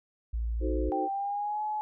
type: tone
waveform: sine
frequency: 56.9 Hz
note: A#1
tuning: 41 cents flat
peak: -28 dBFS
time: 0.33-0.9 s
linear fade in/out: 10 ms
type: chord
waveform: sine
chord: D# diminished seventh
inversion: none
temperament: equal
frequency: 311.1 / 370 / 440 / 523.3 Hz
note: D#4 / F#4 / A4 / C5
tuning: 0 / 0 / 0 / 0 cents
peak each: -33 / -34 / -38 / -36 dBFS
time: 0.6-1.09 s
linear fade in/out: 50 ms
type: tone with pitch glide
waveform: sine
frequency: 784 to 850 Hz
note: G5 to G#5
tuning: 0 to +40 cents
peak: -29 dBFS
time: 0.92-1.81 s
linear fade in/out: 0 ms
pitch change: +140 cents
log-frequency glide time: 1.1-1.62 s
effects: none